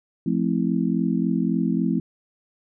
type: chord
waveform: sine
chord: F major seventh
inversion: none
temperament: just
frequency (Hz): 174.61 / 218.3 / 261.9 / 327.4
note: F3 / A3 / C4 / E4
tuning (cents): 0 / -13 / +2 / -12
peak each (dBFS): -24 / -24 / -25 / -28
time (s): 0.26-2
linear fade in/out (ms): 5
effects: none